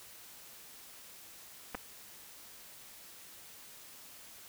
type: clicks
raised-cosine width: 0.5 ms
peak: -23 dBFS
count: 2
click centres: 1.747 / 1.751 s
effects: white hiss -53 dBFS RMS until 4.48 s